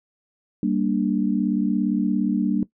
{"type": "chord", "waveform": "sine", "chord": "G minor", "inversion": "none", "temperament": "equal", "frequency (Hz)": [196, 233.1, 293.7], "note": ["G3", "Bb3", "D4"], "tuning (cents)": [0, 0, 0], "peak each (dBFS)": -23, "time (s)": [0.63, 2.63], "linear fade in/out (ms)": 2, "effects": ["noise-tail reverb RT60 0.1 s tail -18 dB re dry"]}